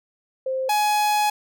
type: tone pair in turn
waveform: sine / 45% pulse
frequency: 524 / 839.9 Hz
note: C5 / G#5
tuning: +2 / +19 cents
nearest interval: minor sixth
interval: 817 cents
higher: second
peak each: -22 / -18 dBFS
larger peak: second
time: 0.46-0.69 / 0.69-1.3 s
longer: second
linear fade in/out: 5 ms
effects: none